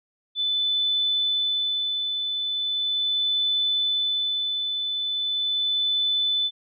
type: tone with tremolo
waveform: sine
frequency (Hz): 3505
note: A7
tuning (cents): -7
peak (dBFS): -20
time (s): 0.35-6.51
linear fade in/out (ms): 50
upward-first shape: sine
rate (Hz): 0.39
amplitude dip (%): 40
effects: none